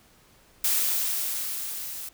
blue noise with level ramp, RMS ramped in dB -23 to -37 dBFS, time 0.64-2.09 s, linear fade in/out 5 ms, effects pink hiss -58 dBFS RMS until 2.13 s

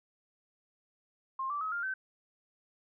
sine tone with pitch steps, 1062 / 1164.8 / 1277.6 / 1401.3 / 1537 Hz, C6 / D6 / D#6 / F6 / G6, +25 / -15 / +45 / +5 / -35 cents, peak -32 dBFS, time 1.39-1.94 s, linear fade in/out 5 ms, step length 110 ms, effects none

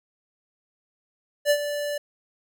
square tone with ADSR envelope, 584 Hz, D5, 10 cents flat, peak -16 dBFS, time 1.45-1.98 s, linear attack 54 ms, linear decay 67 ms, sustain -11 dB, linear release 6 ms, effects none

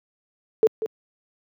sine tone with echo, 440 Hz, A4, in tune, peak -12 dBFS, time 0.63-0.67 s, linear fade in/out 0 ms, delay 190 ms, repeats 1, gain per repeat -11 dB, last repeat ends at 0.86 s, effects high-pass 200 Hz 12 dB/octave

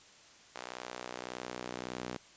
sawtooth tone with high-pass filter sweep, 61.74 Hz, B1, in tune, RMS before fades -43 dBFS, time 0.55-2.17 s, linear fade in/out 5 ms, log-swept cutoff 690 to 240 Hz, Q 0.83, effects white hiss -58 dBFS RMS until 2.36 s + resampled to 16000 Hz

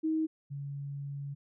sine tone pair in turn, 316.6 / 141.03 Hz, D#4 / C#3, +30 / +30 cents, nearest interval octave + major second, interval 1400 cents, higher first, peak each -27 / -36 dBFS, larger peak first, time 0.03-0.27 / 0.5-1.35 s, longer second, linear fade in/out 20 ms, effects none

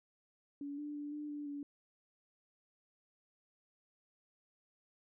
sine tone with pitch steps, 284.7 / 294.8 / 291.9 / 297.4 / 293 / 286.6 Hz, C#4 / D4 / D4 / D4 / D4 / D4, +46 / +7 / -10 / +22 / -4 / -42 cents, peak -40 dBFS, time 0.61-1.63 s, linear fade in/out 2 ms, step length 170 ms, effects none

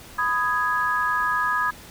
sine chord, G# minor, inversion first, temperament just, 996.7 / 1245.9 / 1661.2 Hz, B5 / D#6 / G#6, +16 / +2 / 0 cents, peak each -26 / -24 / -24 dBFS, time 0.18-1.71 s, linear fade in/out 10 ms, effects pink hiss -44 dBFS RMS until 1.9 s

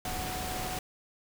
sine tone in noise, 739 Hz, F#5, 2 cents flat, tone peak -38 dBFS, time 0.05-0.79 s, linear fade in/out 2 ms, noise pink, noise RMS -36 dBFS, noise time 0.05-0.79 s, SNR -5 dB, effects none

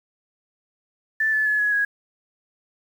sine tone with pitch steps, 1760 / 1733.8 / 1707.9 / 1682.5 / 1657.4 Hz, A6 / A6 / G#6 / G#6 / G#6, 0 / -26 / +48 / +22 / -4 cents, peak -18 dBFS, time 1.2-1.85 s, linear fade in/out 5 ms, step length 130 ms, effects 8-bit

